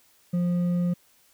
sine tone with hard clipping, 175.9 Hz, F3, 13 cents sharp, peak -23 dBFS, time 0.33-0.94 s, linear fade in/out 10 ms, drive 4 dB, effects white hiss -61 dBFS RMS until 1.33 s

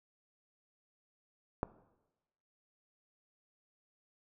click, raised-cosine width 1 ms, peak -17 dBFS, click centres 1.631 s, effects noise-tail reverb RT60 1.0 s tail -18 dB re dry

